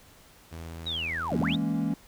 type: tone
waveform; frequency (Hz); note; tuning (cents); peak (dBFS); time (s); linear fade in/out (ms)
sawtooth; 82.41; E2; 0; -34; 0.51-1.57; 20
type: linear two-way sweep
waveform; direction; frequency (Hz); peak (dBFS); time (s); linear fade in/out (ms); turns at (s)
sine; down then up; 3918 to 82.41 to 3918; -29; 0.86-1.56; 10; 1.4
type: chord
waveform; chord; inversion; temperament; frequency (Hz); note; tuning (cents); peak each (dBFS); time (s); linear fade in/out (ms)
triangle; A# half-diminished seventh; second; equal; 164.81 / 207.7 / 233.1 / 277.2; E3 / G#3 / A#3 / C#4; 0 / 0 / 0 / 0; -29; 1.32-1.94; 2
effects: pink hiss -55 dBFS RMS until 2.07 s